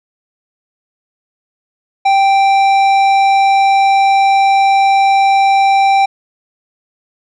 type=tone with tanh clipping; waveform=sine; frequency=784 Hz; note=G5; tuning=in tune; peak=-9 dBFS; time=2.05-6.06 s; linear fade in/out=10 ms; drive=12 dB; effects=none